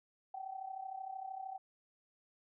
sine tone with amplitude modulation, 766 Hz, G5, 40 cents flat, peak -38 dBFS, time 0.34-1.58 s, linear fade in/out 5 ms, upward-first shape sine, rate 33.1 Hz, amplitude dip 75%, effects none

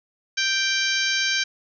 harmonic tone, 784 Hz, G5, in tune, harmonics 2 / 3 / 4 / 5 / 6 / 7 / 8, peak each -25 / -27 / -28 / -29 / -30 / -30 / -31 dBFS, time 0.37-1.44 s, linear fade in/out 10 ms, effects none

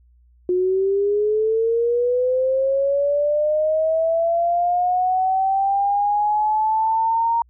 sine linear sweep, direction up, 358.1 to 932.3 Hz, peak -16 dBFS, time 0.49-7.42 s, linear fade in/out 2 ms, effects added 60 Hz sine -51 dBFS peak until 7.49 s

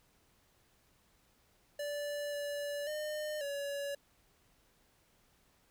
square tone with pitch steps, 582 / 578 / 607 / 566 Hz, D5 / D5 / D#5 / C#5, -16 / -28 / -43 / +36 cents, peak -37 dBFS, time 1.79-3.95 s, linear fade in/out 5 ms, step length 540 ms, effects pink hiss -70 dBFS RMS until 5.7 s

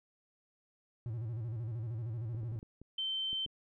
triangle tone with vibrato, 114.1 Hz, A#2, 37 cents flat, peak -34 dBFS, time 1.06-2.59 s, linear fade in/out 0 ms, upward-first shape square, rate 13 Hz, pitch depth 98 cents each way
clicks, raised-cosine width 3 ms, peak -38 dBFS, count 8, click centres 2.347 / 2.432 / 2.519 / 2.56 / 2.629 / 2.816 / 3.33 / 3.462 s
sine tone, 3100 Hz, G7, 20 cents flat, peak -33 dBFS, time 2.98-3.46 s, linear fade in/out 5 ms
effects none

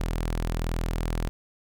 sawtooth tone, 41.2 Hz, E1, in tune, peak -22 dBFS, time 0-1.29 s, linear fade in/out 0 ms, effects none

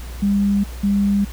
sine tone pair in turn, 201 / 201 Hz, G3 / G3, +44 / +44 cents, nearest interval unison, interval 0 cents, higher neither, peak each -14 dBFS, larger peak neither, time 0.22-0.64 / 0.83-1.25 s, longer neither, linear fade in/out 10 ms, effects added 60 Hz sine -29 dBFS peak until 1.32 s + pink hiss -40 dBFS RMS until 1.32 s

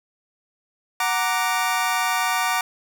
25% pulse chord, Gb augmented, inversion none, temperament equal, 740 / 932.3 / 1174.7 Hz, Gb5 / Bb5 / D6, 0 / 0 / 0 cents, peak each -21 dBFS, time 1-2.61 s, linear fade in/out 2 ms, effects none

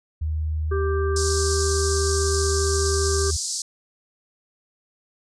sine tone, 77.78 Hz, D#2, in tune, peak -22 dBFS, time 0.21-3.37 s, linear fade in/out 10 ms
harmonic tone, 392.5 Hz, G4, 2 cents sharp, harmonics 1 / 3 / 4, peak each -23 / -32 / -35 dBFS, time 0.71-3.31 s, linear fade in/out 10 ms
pink band-pass noise, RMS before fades -28 dBFS, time 1.16-3.62 s, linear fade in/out 2 ms, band 4600 to 8800 Hz, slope 48 dB/octave
effects none

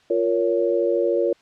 sine chord, Bb minor, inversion second, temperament just, 349.6 / 466.2 / 559.4 Hz, F4 / Bb4 / Db5, +2 / 0 / +16 cents, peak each -22 dBFS, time 0.1-1.33 s, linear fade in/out 5 ms, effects white hiss -57 dBFS RMS until 1.41 s + low-pass 4000 Hz 12 dB/octave

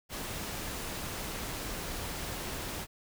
pink noise, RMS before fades -38 dBFS, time 0.09-2.87 s, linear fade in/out 50 ms, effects none

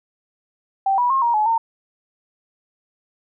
sine tone with pitch steps, 779 / 975 / 1072 / 943 / 852 / 912 Hz, G5 / B5 / C6 / A#5 / G#5 / A#5, -11 / -23 / +42 / +20 / +44 / -38 cents, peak -15 dBFS, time 0.86-1.58 s, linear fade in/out 5 ms, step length 120 ms, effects none

